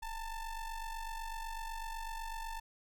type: ring-modulated tone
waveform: square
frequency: 440 Hz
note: A4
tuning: in tune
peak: -37 dBFS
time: 0.02-2.6 s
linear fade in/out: 10 ms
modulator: 464 Hz
effects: none